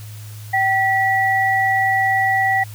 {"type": "tone pair together", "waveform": "sine", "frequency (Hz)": [772, 1945.3], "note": ["G5", "B6"], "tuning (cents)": [-27, -27], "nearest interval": "octave + major third", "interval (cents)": 1600, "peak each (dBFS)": -17, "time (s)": [0.53, 2.64], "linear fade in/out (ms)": 10, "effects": ["added 106 Hz sine -32 dBFS peak until 2.74 s", "white hiss -43 dBFS RMS until 2.74 s"]}